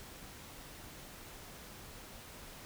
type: silence
effects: pink hiss -51 dBFS RMS until 2.65 s